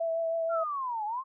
sine tone with vibrato, 659.3 Hz, E5, in tune, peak -27 dBFS, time 0-0.64 s, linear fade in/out 10 ms, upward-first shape triangle, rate 6.3 Hz, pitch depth 20 cents each way
sine linear two-way sweep, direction down then up, 1400 to 820 to 1092 Hz, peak -30 dBFS, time 0.49-1.24 s, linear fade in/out 50 ms, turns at 1.05 s
effects none

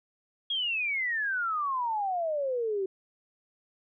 sine exponential sweep, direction down, 3322 to 373.6 Hz, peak -27 dBFS, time 0.5-2.86 s, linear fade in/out 5 ms, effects none

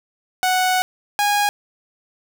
sawtooth tone pair in turn, 740 / 821.7 Hz, F#5 / G#5, 0 / -19 cents, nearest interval major second, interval 181 cents, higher second, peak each -12 dBFS, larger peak neither, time 0.43-0.82 / 1.19-1.49 s, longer first, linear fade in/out 0 ms, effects none

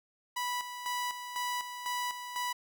sawtooth tone with tremolo, 984 Hz, B5, 7 cents flat, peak -28 dBFS, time 0.36-2.53 s, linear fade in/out 10 ms, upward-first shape square, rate 2 Hz, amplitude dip 60%, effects none

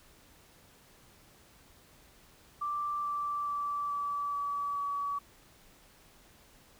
sine tone with pitch steps, 1174.7 / 1167.3 / 1159.9 / 1152.5 / 1145.2 / 1138 Hz, D6 / D6 / D6 / D6 / D6 / C#6, 0 / -11 / -22 / -33 / -44 / +45 cents, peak -31 dBFS, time 2.61-5.19 s, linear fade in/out 10 ms, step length 430 ms, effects pink hiss -60 dBFS RMS until 6.79 s

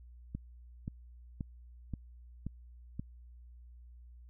click train, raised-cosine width 5 ms, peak -25 dBFS, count 6, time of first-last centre 0.35-2.996 s, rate 1.89 Hz, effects added 60 Hz sine -51 dBFS peak until 4.29 s

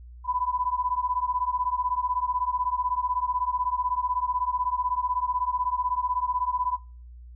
sine beating tone pair, 989 / 1005 Hz, B5 / B5, +2 / +30 cents, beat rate 16 Hz, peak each -27 dBFS, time 0.24-6.79 s, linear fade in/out 50 ms, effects noise-tail reverb RT60 0.4 s tail -24 dB re dry + added 60 Hz sine -42 dBFS peak until 7.35 s

